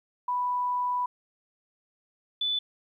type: tone pair in turn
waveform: sine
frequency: 987.8 / 3488 Hz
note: B5 / A7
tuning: 0 / -16 cents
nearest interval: octave + minor seventh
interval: 2184 cents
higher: second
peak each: -25 dBFS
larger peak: neither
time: 0.28-1.06 / 2.41-2.59 s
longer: first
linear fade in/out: 5 ms
effects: 11-bit